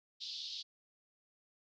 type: band-pass noise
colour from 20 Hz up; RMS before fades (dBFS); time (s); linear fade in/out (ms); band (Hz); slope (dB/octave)
pink; -44; 0.2-0.63; 20; 3400 to 5000; 48
effects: none